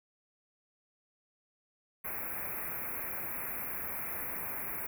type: band-stop noise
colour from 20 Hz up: white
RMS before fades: -38 dBFS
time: 2.04-4.87 s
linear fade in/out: 10 ms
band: 2500 to 11000 Hz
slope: 96 dB/octave
effects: none